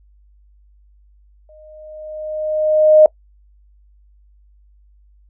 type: tone with exponential growth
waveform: sine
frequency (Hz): 617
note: D#5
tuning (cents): -15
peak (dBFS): -3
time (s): 1.49-3.06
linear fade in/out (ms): 2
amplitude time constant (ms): 340
effects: noise-tail reverb RT60 0.1 s tail -24 dB re dry + added 50 Hz sine -48 dBFS peak until 5.29 s